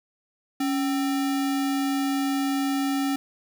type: tone with sample-and-hold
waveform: sine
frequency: 277.2 Hz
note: C#4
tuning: in tune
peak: -22 dBFS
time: 0.6-3.16 s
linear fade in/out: 5 ms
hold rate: 1050 Hz
effects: none